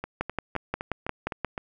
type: two click trains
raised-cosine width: 0.5 ms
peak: -17 / -12 dBFS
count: 7 / 8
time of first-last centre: 0.04-1.578 / 0.21-1.447 s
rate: 3.9 / 5.66 Hz
effects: none